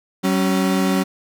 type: tone pair together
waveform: 35% pulse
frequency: 189.98 / 277.2 Hz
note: F#3 / C#4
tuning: +46 / 0 cents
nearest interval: perfect fifth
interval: 654 cents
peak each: -16 / -19 dBFS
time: 0.23-1.04 s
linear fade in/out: 20 ms
effects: none